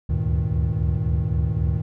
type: tone cluster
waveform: triangle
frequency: 71.4 / 75.2 / 98.9 / 115.1 / 156.3 Hz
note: D2 / D2 / G2 / A#2 / D#3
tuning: -48 / +42 / +16 / -22 / +8 cents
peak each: -24 dBFS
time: 0.09-1.82 s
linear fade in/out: 10 ms
effects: none